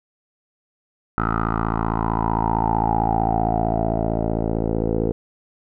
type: tone with low-pass filter sweep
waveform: 10% pulse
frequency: 55.5 Hz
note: A1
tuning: 16 cents sharp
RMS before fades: -21 dBFS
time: 1.18-5.12 s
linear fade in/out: 0 ms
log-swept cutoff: 1300 to 480 Hz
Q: 8.7
effects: none